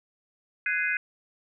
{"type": "chord", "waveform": "sine", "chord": "Ab dominant seventh", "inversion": "third", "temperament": "just", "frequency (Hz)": [1495.1, 1661.2, 2077, 2492], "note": ["Gb6", "Ab6", "C7", "Eb7"], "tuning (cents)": [18, 0, -13, 2], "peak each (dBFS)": -30, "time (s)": [0.66, 0.97], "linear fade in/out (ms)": 2, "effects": []}